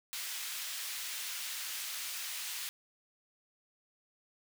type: high-pass noise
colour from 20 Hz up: pink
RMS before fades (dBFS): -40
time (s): 0.13-2.69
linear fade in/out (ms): 0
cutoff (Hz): 2300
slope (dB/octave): 12
effects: none